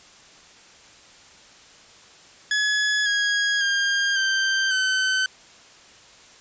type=tone with pitch steps; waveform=sawtooth; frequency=1694 / 1650.5 / 1608.2 / 1566.9 / 1526.7 Hz; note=G#6 / G#6 / G6 / G6 / G6; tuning=+34 / -11 / +44 / -1 / -46 cents; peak=-16 dBFS; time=2.51-5.26 s; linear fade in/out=2 ms; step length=550 ms; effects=white hiss -49 dBFS RMS until 6.4 s + resampled to 16000 Hz